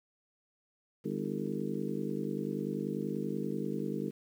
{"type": "harmonic tone with a mistuned harmonic", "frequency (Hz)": 50.3, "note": "G1", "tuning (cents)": 45, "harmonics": [3, 4, 5, 6, 7, 8, 9], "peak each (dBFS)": [-41, -37, -40, -41, -42, -41, -42], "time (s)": [1.04, 4.11], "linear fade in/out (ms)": 20, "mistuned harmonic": 7, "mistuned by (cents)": -71, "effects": ["10-bit"]}